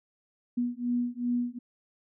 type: beating tone pair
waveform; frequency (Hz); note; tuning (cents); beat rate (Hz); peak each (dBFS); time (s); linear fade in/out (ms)
sine; 241.6 / 244.2; B3 / B3; -38 / -19; 2.6; -30; 0.57-1.59; 10
effects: none